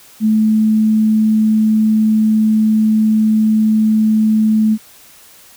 sine tone, 217.2 Hz, A3, 22 cents flat, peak -9 dBFS, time 0.2-4.78 s, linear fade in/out 50 ms, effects white hiss -43 dBFS RMS until 5.56 s

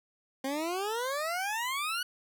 20% pulse exponential sweep, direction up, 261.6 to 1491 Hz, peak -26 dBFS, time 0.44-2.03 s, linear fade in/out 5 ms, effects none

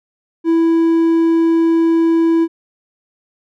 triangle tone, 330 Hz, E4, 2 cents sharp, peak -8 dBFS, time 0.44-2.48 s, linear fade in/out 50 ms, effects none

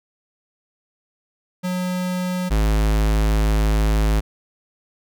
square tone pair in turn, 181.7 / 53.12 Hz, F#3 / G#1, -31 / +40 cents, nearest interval octave + major sixth, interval 2129 cents, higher first, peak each -22 / -16 dBFS, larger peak second, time 1.63-2.5 / 2.5-4.21 s, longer second, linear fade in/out 20 ms, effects none

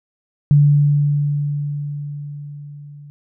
sine tone with level ramp, 145.3 Hz, D3, 18 cents flat, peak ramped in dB -7 to -36 dBFS, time 0.51-3.1 s, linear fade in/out 0 ms, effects none

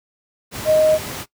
sine tone in noise, 622.3 Hz, D#5, in tune, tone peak -11 dBFS, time 0.65-0.99 s, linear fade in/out 50 ms, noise pink, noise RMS -29 dBFS, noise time 0.51-1.26 s, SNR +15 dB, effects noise-tail reverb RT60 0.1 s tail -19 dB re dry + high-pass 80 Hz 12 dB/octave

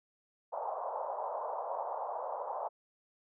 white band-pass noise, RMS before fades -38 dBFS, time 0.52-2.69 s, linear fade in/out 20 ms, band 520 to 1000 Hz, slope 48 dB/octave, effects none

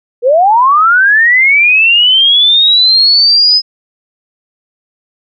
sine linear sweep, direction up, 458.4 to 5090 Hz, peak -4 dBFS, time 0.22-3.62 s, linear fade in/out 50 ms, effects none

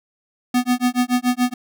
square tone with tremolo, 247.8 Hz, B3, 6 cents sharp, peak -14 dBFS, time 0.54-1.54 s, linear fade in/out 5 ms, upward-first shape sine, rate 7 Hz, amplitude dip 100%, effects none

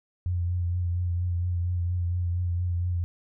sine tone with vibrato, 88.1 Hz, F2, 16 cents sharp, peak -24 dBFS, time 0.26-3.04 s, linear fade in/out 0 ms, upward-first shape triangle, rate 4.3 Hz, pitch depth 38 cents each way, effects none

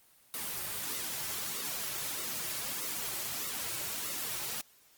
white noise with flanger, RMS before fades -37 dBFS, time 0.34-4.61 s, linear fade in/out 0 ms, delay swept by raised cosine 1.2 to 4.3 ms, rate 1.6 Hz, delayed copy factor -0.65, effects white hiss -63 dBFS RMS until 4.97 s + Opus 24 kbps

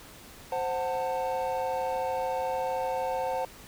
triangle chord, F# diminished, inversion second, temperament equal with one note detuned, 523.3 / 740 / 893.3 Hz, C5 / F#5 / A5, 0 / 0 / +26 cents, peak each -29 / -31 / -31 dBFS, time 0.52-3.45 s, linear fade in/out 2 ms, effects pink hiss -49 dBFS RMS until 3.67 s

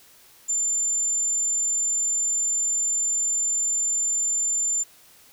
sine tone, 7180 Hz, A8, 34 cents sharp, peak -21 dBFS, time 0.48-4.84 s, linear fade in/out 20 ms, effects white hiss -53 dBFS RMS until 5.32 s

